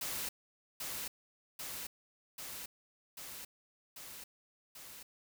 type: noise with echo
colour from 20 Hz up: white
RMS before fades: -39 dBFS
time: 0.01-0.29 s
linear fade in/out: 5 ms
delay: 790 ms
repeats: 6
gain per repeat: -2 dB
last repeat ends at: 5.03 s
effects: none